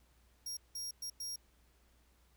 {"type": "tone bursts at uneven times", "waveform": "sawtooth", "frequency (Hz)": 5600, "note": "F8", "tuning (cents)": 4, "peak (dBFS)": -37, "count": 4, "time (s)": [[0.46, 0.57], [0.75, 0.91], [1.02, 1.1], [1.2, 1.36]], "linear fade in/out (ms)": 5, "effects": ["added 60 Hz sine -67 dBFS peak until 2.36 s", "pink hiss -72 dBFS RMS until 2.36 s"]}